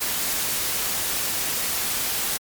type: noise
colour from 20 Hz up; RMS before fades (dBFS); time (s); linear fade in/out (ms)
white; -25; 0-2.38; 20
effects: MP3 96 kbps